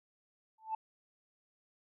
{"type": "tone with exponential growth", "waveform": "sine", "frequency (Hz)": 880, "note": "A5", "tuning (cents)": 0, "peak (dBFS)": -29, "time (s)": [0.58, 0.75], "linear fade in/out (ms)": 5, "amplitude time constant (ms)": 36, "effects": ["tanh soft clip ceiling -28 dBFS"]}